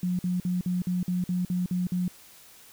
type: tone bursts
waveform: sine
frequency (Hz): 180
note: F#3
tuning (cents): -47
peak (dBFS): -24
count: 10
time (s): 0.03-2.08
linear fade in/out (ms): 2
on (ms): 160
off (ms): 50
effects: white hiss -52 dBFS RMS until 2.72 s